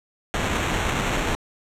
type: noise with sample-and-hold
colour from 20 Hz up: pink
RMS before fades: -24 dBFS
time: 0.34-1.35 s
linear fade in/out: 0 ms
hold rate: 4900 Hz
effects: low-pass 9000 Hz 12 dB/octave